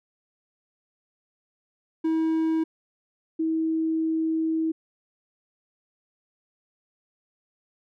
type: tone pair in turn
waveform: triangle / sine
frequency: 321.4 / 321.4 Hz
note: E4 / E4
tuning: -44 / -44 cents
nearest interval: unison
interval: 0 cents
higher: neither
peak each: -19 / -22 dBFS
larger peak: first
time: 2.04-2.64 / 3.39-4.72 s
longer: second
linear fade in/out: 10 ms
effects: none